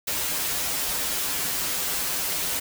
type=noise with comb filter; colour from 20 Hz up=white; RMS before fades=-27 dBFS; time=0.07-2.6 s; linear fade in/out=10 ms; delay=9 ms; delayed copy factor=-0.95; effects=none